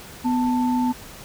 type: tone pair together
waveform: sine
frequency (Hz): 248.6 / 885.9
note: B3 / A5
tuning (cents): +12 / +12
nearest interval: octave + minor seventh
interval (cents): 2200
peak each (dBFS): -19 / -25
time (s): 0.24-0.93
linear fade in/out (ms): 20
effects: pink hiss -41 dBFS RMS until 1.24 s